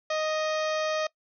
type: harmonic tone with a mistuned harmonic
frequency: 622.3 Hz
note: D#5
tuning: in tune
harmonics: 1 / 2 / 3 / 4 / 5 / 6 / 7 / 8 / 9 / 10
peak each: -27 / -33 / -37 / -39 / -41 / -43 / -44 / -45 / -46 / -47 dBFS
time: 0.1-1.07 s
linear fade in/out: 5 ms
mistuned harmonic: 5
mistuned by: +43 cents
effects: noise-tail reverb RT60 0.1 s tail -22 dB re dry